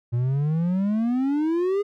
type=exponential sweep; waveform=triangle; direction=up; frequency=116.5 to 415.3 Hz; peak=-18 dBFS; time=0.12-1.83 s; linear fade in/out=20 ms; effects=none